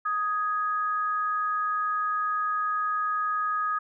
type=tone pair together; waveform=sine; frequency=1249.8 / 1661.2 Hz; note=D#6 / G#6; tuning=+7 / 0 cents; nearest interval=perfect fourth; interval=493 cents; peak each=-25 / -33 dBFS; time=0.05-3.79 s; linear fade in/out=10 ms; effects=none